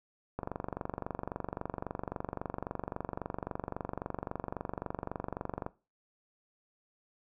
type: click train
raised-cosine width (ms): 1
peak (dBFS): -21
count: 126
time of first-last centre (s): 0.39-5.664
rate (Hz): 23.7
effects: noise-tail reverb RT60 0.3 s tail -18 dB re dry